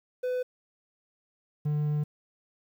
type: tone pair in turn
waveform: triangle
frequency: 502 / 149.25 Hz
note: B4 / D3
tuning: +28 / +28 cents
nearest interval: octave + major sixth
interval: 2100 cents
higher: first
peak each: -25 / -23 dBFS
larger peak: second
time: 0.23-0.43 / 1.65-2.04 s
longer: second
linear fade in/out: 10 ms
effects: 10-bit